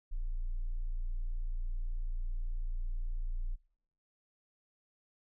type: tone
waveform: sine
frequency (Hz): 29.14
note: A#0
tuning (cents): 0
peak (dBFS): -31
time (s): 0.11-3.56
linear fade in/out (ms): 20
effects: noise-tail reverb RT60 0.7 s tail -24 dB re dry + tanh soft clip ceiling -29 dBFS